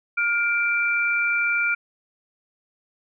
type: tone pair together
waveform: sine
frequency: 1413.2 / 2349 Hz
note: F6 / D7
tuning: +20 / 0 cents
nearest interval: major sixth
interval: 880 cents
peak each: -22 dBFS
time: 0.17-1.75 s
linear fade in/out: 10 ms
effects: none

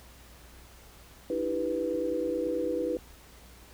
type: chord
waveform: sine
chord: E minor seventh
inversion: third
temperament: equal with one note detuned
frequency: 300.4 / 329.6 / 392 / 493.9 Hz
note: D4 / E4 / G4 / B4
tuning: +39 / 0 / 0 / 0 cents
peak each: -36 / -33 / -36 / -30 dBFS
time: 1.3-2.97 s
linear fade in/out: 2 ms
type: click train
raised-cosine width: 3 ms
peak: -39 dBFS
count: 7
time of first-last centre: 1.95-2.988 s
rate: 5.78 Hz
effects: added 60 Hz sine -54 dBFS peak until 3.73 s + pink hiss -54 dBFS RMS until 3.73 s

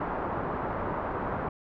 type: low-pass noise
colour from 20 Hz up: white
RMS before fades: -32 dBFS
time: 0-1.49 s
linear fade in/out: 5 ms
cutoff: 1200 Hz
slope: 24 dB/octave
effects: none

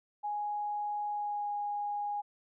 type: tone with pitch glide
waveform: sine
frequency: 830.6 to 823.4 Hz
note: G#5 to G#5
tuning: 0 to -15 cents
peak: -32 dBFS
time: 0.23-2.22 s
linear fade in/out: 20 ms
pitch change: -15 cents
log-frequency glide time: 1.1-1.5 s
effects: none

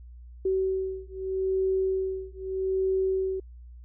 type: beating tone pair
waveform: sine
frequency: 379.5 / 380.3 Hz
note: F#4 / F#4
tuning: +44 / +48 cents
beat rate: 0.8 Hz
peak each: -28 dBFS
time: 0.45-3.4 s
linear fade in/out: 5 ms
effects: added 60 Hz sine -43 dBFS peak until 3.84 s

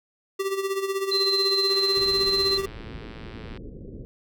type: tone with tremolo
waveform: square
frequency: 389.6 Hz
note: G4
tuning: 11 cents flat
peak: -23 dBFS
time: 0.39-2.66 s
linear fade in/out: 10 ms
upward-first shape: sine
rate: 16 Hz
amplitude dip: 65%
type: tone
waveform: sine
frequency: 4100 Hz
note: C8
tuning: 36 cents flat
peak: -21 dBFS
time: 1.11-2.58 s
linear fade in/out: 10 ms
type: click train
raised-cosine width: 0.3 ms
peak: -28 dBFS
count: 209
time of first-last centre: 1.7-3.574 s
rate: 111 Hz
type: low-pass noise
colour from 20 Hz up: pink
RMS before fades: -39 dBFS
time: 1.97-4.05 s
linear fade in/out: 0 ms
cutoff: 490 Hz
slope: 48 dB/octave
effects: none

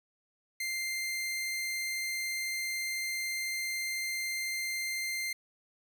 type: tone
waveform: sawtooth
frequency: 2094 Hz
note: C7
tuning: 1 cent sharp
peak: -29 dBFS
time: 0.6-5.33 s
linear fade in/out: 5 ms
effects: none

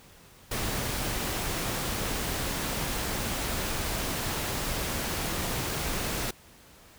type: noise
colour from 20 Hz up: pink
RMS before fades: -31 dBFS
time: 0.51-6.31 s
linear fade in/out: 5 ms
effects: pink hiss -54 dBFS RMS until 6.98 s

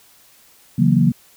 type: chord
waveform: sine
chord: F# dominant seventh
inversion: second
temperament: equal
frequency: 138.59 / 164.81 / 185 / 233.1 Hz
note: C#3 / E3 / F#3 / A#3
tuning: 0 / 0 / 0 / 0 cents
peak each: -17 dBFS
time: 0.78-1.12 s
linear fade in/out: 10 ms
effects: white hiss -51 dBFS RMS until 1.36 s

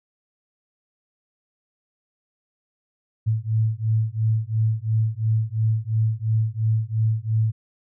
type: beating tone pair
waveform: sine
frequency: 109.1 / 112 Hz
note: A2 / A2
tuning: -14 / +31 cents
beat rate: 2.9 Hz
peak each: -22 dBFS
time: 3.26-7.52 s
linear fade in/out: 20 ms
effects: none

